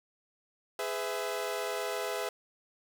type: chord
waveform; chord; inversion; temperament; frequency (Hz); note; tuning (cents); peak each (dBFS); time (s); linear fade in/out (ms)
sawtooth; E major; first; equal with one note detuned; 415.3 / 503.7 / 659.3; G#4 / B4 / E5; 0 / +34 / 0; -33; 0.79-2.29; 2
effects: none